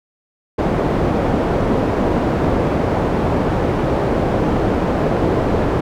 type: low-pass noise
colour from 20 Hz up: white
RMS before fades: -17 dBFS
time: 0.58-5.81 s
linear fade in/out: 10 ms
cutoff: 520 Hz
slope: 12 dB/octave
effects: none